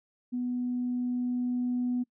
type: tone with level ramp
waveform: sine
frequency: 246.9 Hz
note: B3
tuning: in tune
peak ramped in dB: -28 to -25 dBFS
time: 0.32-2.04 s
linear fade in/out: 20 ms
effects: noise-tail reverb RT60 0.1 s tail -24 dB re dry + tanh soft clip ceiling -22 dBFS